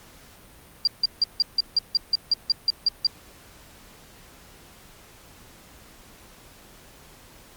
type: tone bursts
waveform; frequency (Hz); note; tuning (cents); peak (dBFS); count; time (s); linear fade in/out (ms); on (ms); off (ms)
sine; 4751; D8; +19; -16; 13; 0.85-3.069; 2; 23; 160
effects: pink hiss -50 dBFS RMS until 7.56 s + Opus 48 kbps